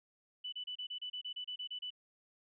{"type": "tone bursts", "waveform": "sine", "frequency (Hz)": 2982, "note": "F#7", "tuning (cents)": 13, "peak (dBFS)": -39, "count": 13, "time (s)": [0.44, 1.905], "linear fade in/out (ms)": 10, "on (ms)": 85, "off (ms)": 30, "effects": []}